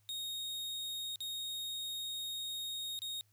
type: tone with dropouts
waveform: 40% pulse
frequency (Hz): 3729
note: A#7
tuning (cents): 0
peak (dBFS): -37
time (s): 0.09-3.21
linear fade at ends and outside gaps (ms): 0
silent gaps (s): 1.158-1.205 / 2.99-3.019
effects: added 103 Hz sine -69 dBFS peak until 3.32 s + white hiss -75 dBFS RMS until 3.32 s